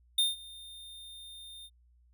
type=tone with ADSR envelope; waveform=square; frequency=3633 Hz; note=A#7; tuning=45 cents flat; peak=-23 dBFS; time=0.18-1.7 s; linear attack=6 ms; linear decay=170 ms; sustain=-23 dB; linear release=51 ms; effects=added 60 Hz sine -61 dBFS peak until 2.13 s